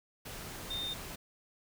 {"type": "tone in noise", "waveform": "sine", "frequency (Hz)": 3637, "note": "A#7", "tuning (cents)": -43, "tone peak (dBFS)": -35, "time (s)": [0.7, 0.94], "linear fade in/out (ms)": 10, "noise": "pink", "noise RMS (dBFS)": -44, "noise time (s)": [0.25, 1.16], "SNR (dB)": 6, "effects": []}